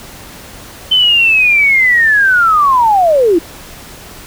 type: linear sweep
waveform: sine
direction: down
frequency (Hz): 3078 to 313.4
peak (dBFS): -6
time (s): 0.91-3.39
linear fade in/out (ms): 10
effects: pink hiss -33 dBFS RMS until 4.26 s